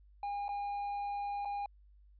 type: tone with dropouts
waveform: triangle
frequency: 811 Hz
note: G#5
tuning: 41 cents flat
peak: -33 dBFS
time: 0.23-1.66 s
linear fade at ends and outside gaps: 2 ms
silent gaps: 0.482-0.49 / 1.45-1.455 s
effects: added 50 Hz sine -58 dBFS peak until 2.19 s + resampled to 11025 Hz